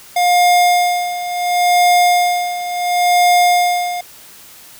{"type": "tone with tremolo", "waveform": "square", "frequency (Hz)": 710, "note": "F5", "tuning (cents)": 28, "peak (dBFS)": -9, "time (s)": [0.16, 4.01], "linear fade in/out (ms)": 5, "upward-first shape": "sine", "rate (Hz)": 0.71, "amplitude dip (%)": 75, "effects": ["white hiss -40 dBFS RMS until 4.79 s"]}